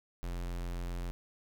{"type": "tone", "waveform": "square", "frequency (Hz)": 43.65, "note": "F1", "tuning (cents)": 0, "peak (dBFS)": -36, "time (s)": [0.23, 1.11], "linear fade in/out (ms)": 0, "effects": []}